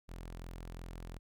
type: tone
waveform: sawtooth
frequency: 42.8 Hz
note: F1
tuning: 34 cents flat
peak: -40 dBFS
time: 0.08-1.19 s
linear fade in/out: 20 ms
effects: none